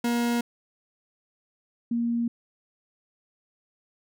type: tone pair in turn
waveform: 40% pulse / sine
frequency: 237.5 / 234.9 Hz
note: A#3 / A#3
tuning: +33 / +13 cents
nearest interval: unison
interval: 20 cents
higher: first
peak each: -22 / -23 dBFS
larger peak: first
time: 0.04-0.41 / 1.91-2.28 s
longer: neither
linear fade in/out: 5 ms
effects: none